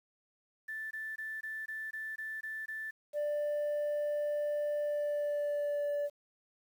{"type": "tone bursts", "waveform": "sine", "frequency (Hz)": 1760, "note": "A6", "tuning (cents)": 0, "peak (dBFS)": -37, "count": 9, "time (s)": [0.68, 2.91], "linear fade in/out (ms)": 10, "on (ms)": 230, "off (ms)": 20}
{"type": "tone with pitch glide", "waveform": "sine", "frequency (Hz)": [590, 580.2], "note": ["D5", "D5"], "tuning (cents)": [8, -21], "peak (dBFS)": -28, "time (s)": [3.13, 6.1], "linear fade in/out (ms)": 50, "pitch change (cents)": -29, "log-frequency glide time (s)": [4.79, 5.91]}
{"effects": ["tanh soft clip ceiling -30 dBFS", "10-bit"]}